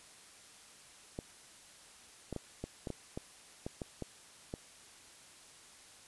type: clicks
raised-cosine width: 2 ms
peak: -25 dBFS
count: 11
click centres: 1.189 / 2.327 / 2.363 / 2.64 / 2.872 / 2.903 / 3.175 / 3.665 / 3.818 / 4.023 / 4.539 s
effects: white hiss -57 dBFS RMS until 6.07 s + resampled to 24000 Hz